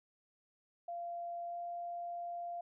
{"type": "tone with pitch glide", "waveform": "sine", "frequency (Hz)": [690, 694], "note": ["F5", "F5"], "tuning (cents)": [-21, -11], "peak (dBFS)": -39, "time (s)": [0.88, 2.61], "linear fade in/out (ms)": 5, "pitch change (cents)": 10, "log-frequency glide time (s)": [1.47, 1.56], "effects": []}